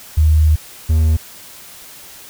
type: tone pair in turn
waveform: sine / triangle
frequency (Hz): 77.5 / 79.08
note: D#2 / D#2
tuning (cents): -6 / +29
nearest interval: unison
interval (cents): 35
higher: second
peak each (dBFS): -8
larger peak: neither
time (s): 0.17-0.56 / 0.89-1.17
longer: first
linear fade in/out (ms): 10
effects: white hiss -38 dBFS RMS until 2.29 s